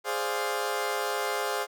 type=chord; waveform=20% pulse; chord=D half-diminished seventh; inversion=second; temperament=equal; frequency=415.3 / 523.3 / 587.3 / 698.5 Hz; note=Ab4 / C5 / D5 / F5; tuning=0 / 0 / 0 / 0 cents; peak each=-27 / -28 / -32 / -29 dBFS; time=0.04-1.67 s; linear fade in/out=50 ms; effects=none